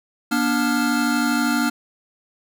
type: tone cluster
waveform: square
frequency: 239.6 / 292.2 / 1396 Hz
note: A#3 / D4 / F6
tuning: +48 / -9 / -1 cents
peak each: -22 / -23 / -25 dBFS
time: 0.31-1.7 s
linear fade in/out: 10 ms
effects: none